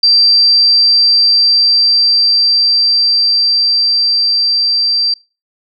sine tone with level ramp, 4699 Hz, D8, in tune, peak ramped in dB -5 to -10 dBFS, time 0.03-5.14 s, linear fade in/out 5 ms, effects noise-tail reverb RT60 0.3 s tail -24 dB re dry

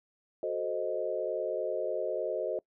sine chord, F# diminished seventh, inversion none, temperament equal, 370 / 440 / 523.3 / 622.3 Hz, F#4 / A4 / C5 / Eb5, 0 / 0 / 0 / 0 cents, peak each -37 / -36 / -35 / -34 dBFS, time 0.43-2.59 s, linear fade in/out 2 ms, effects noise-tail reverb RT60 0.1 s tail -24 dB re dry

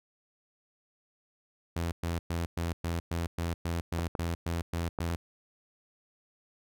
sawtooth tone bursts, 84.5 Hz, E2, 43 cents sharp, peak -26 dBFS, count 13, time 1.76-5.16 s, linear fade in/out 5 ms, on 160 ms, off 110 ms
clicks, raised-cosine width 1 ms, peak -20 dBFS, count 4, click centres 3.99 / 4.152 / 4.988 / 5.101 s
effects none

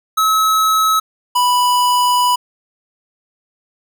square tone pair in turn, 1290 / 986.9 Hz, E6 / B5, -38 / -2 cents, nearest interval perfect fourth, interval 464 cents, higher first, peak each -12 dBFS, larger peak neither, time 0.17-1 / 1.35-2.36 s, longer second, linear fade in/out 10 ms, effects none

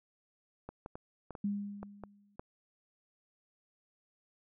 clicks, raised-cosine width 1 ms, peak -29 dBFS, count 8, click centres 0.69 / 0.861 / 0.955 / 1.307 / 1.352 / 1.83 / 2.037 / 2.395 s
sine tone with exponential decay, 202.8 Hz, G#3, 41 cents flat, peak -29 dBFS, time 1.44-2.36 s, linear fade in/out 5 ms, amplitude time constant 200 ms
effects none

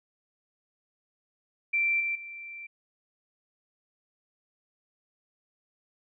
sine tone with level steps, 2349 Hz, D7, in tune, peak -23 / -27 / -39 dBFS, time 1.73-2.67 s, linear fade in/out 10 ms, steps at 2 / 2.15 s, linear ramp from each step 5 ms, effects none

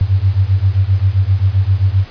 sine beating tone pair, 92.3 / 99.9 Hz, F#2 / G2, -4 / +33 cents, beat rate 7.6 Hz, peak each -13 / -13 dBFS, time 0.01-2.05 s, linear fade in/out 0 ms, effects pink hiss -37 dBFS RMS until 2.1 s + resampled to 11025 Hz

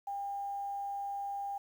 sine tone with quantisation, 800 Hz, G5, 35 cents sharp, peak -35 dBFS, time 0.07-1.58 s, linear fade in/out 5 ms, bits 10, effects none

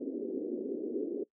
pink band-pass noise, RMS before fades -36 dBFS, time 0-1.24 s, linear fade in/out 10 ms, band 260 to 450 Hz, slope 48 dB/octave, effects noise-tail reverb RT60 0.1 s tail -20 dB re dry

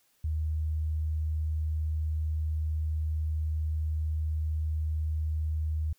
sine tone, 77.78 Hz, D#2, in tune, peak -27 dBFS, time 0.24-5.93 s, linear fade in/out 5 ms, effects white hiss -69 dBFS RMS until 5.98 s

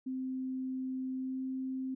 sine tone with pitch glide, 259.9 to 261.7 Hz, C4 to C4, -11 to 0 cents, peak -34 dBFS, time 0.06-1.95 s, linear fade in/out 10 ms, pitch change +11 cents, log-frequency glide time 1.15-1.42 s, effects none

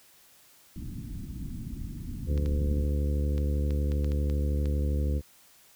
pink low-pass noise, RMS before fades -37 dBFS, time 0.76-2.85 s, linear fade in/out 2 ms, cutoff 290 Hz, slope 48 dB/octave
harmonic tone, 72.6 Hz, D2, 19 cents flat, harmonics 1 / 2 / 3 / 4 / 5 / 6 / 7, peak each -25 / -35 / -38 / -39 / -43 / -43 / -41 dBFS, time 2.26-5.22 s, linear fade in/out 50 ms
clicks, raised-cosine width 0.2 ms, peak -27 dBFS, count 9, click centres 2.377 / 2.46 / 3.38 / 3.707 / 3.919 / 4.045 / 4.119 / 4.299 / 4.657 s
effects white hiss -58 dBFS RMS until 5.75 s

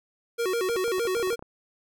square tone with vibrato, 417 Hz, G#4, 7 cents sharp, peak -25 dBFS, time 0.38-1.36 s, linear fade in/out 20 ms, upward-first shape square, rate 6.5 Hz, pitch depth 200 cents each way
clicks, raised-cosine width 1 ms, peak -27 dBFS, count 12, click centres 0.697 / 0.759 / 0.88 / 0.983 / 1.053 / 1.167 / 1.198 / 1.229 / 1.274 / 1.329 / 1.393 / 1.425 s
effects none

